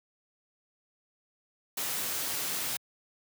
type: noise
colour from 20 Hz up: white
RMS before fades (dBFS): -33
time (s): 1.77-2.77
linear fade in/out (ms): 5
effects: high-pass 100 Hz 12 dB/octave